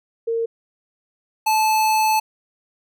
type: tone pair in turn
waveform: sine / square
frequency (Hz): 458.4 / 869.9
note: A#4 / A5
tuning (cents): -29 / -20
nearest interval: major seventh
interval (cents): 1109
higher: second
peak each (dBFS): -19 / -16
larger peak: second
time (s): 0.27-0.46 / 1.46-2.2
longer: second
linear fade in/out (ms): 10
effects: none